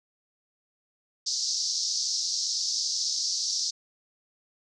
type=band-pass noise; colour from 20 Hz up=white; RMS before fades=-29 dBFS; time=1.26-3.71 s; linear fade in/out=10 ms; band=4500 to 6000 Hz; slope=48 dB/octave; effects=none